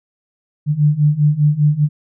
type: beating tone pair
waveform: sine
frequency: 146.2 / 151.2 Hz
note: D3 / D#3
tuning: -7 / -49 cents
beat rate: 5 Hz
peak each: -15 / -13 dBFS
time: 0.66-1.89 s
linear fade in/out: 50 ms
effects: none